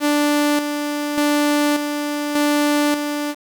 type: tone with tremolo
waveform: sawtooth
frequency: 293.7 Hz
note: D4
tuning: in tune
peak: -11 dBFS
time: 0-3.35 s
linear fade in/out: 50 ms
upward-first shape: square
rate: 0.85 Hz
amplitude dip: 50%
effects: 7-bit